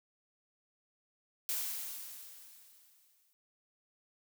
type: noise with exponential decay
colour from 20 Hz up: blue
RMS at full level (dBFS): -34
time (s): 1.49-3.33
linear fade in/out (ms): 0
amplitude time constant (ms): 400
effects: none